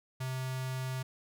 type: tone with notch filter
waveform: square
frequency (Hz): 130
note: C3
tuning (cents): -11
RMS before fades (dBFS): -36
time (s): 0.2-1.03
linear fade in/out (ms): 10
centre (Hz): 300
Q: 0.59
effects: none